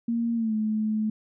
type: tone with pitch glide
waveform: sine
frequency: 232.7 to 215.9 Hz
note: A#3 to A3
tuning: -3 to -33 cents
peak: -23 dBFS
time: 0.08-1.1 s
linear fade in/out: 5 ms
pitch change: -130 cents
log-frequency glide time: 0.35-0.54 s
effects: none